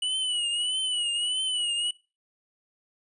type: tone with vibrato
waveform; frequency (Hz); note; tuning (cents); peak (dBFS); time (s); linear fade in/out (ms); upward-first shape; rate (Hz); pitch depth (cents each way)
square; 2947; F#7; -8; -26; 0.02-1.91; 5; triangle; 1.6; 87
effects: noise-tail reverb RT60 0.3 s tail -21 dB re dry + resampled to 24000 Hz